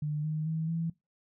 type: tone with pitch steps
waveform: sine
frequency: 150 / 154.93 / 160.02 / 165.29 Hz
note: D3 / D#3 / D#3 / E3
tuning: +37 / -7 / +49 / +5 cents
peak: -29 dBFS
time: 0.02-0.9 s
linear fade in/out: 5 ms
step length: 220 ms
effects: noise-tail reverb RT60 0.2 s tail -21 dB re dry